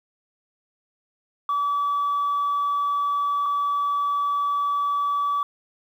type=tone pair in turn; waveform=sine; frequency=1148 / 1148 Hz; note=D6 / D6; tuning=-40 / -40 cents; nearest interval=unison; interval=0 cents; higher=neither; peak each=-19 dBFS; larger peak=neither; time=1.49-3.46 / 3.46-5.43 s; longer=neither; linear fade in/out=2 ms; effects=tanh soft clip ceiling -18 dBFS + 9-bit